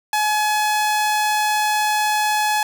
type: tone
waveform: sawtooth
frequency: 848 Hz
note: G#5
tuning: 36 cents sharp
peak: -13 dBFS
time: 0.13-2.63 s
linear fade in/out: 2 ms
effects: none